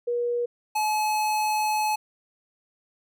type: tone pair in turn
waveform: sine / square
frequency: 480 / 855.3 Hz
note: B4 / A5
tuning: -49 / -49 cents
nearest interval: minor seventh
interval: 1000 cents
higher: second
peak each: -23 dBFS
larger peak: neither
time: 0.07-0.46 / 0.75-1.96 s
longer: second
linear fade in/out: 10 ms
effects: none